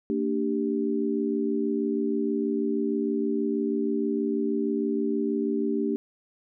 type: chord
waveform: sine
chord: G minor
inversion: first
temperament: equal with one note detuned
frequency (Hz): 227.4 / 293.7 / 392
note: Bb3 / D4 / G4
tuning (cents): -43 / 0 / 0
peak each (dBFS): -28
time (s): 0.1-5.96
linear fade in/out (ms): 0
effects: none